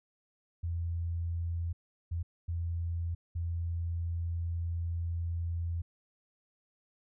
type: tone bursts at uneven times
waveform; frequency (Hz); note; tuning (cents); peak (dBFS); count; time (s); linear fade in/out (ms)
sine; 84.7; E2; +48; -31; 4; 0.63-1.73 / 2.11-2.23 / 2.48-3.15 / 3.35-5.82; 10
effects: none